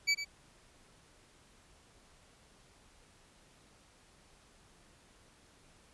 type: tone with echo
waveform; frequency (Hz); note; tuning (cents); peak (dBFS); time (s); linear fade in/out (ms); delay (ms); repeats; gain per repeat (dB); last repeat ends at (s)
25% pulse; 2296; D7; -40; -22; 0.07-0.15; 20; 100; 1; -10; 0.25
effects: pink hiss -63 dBFS RMS until 5.93 s + resampled to 24000 Hz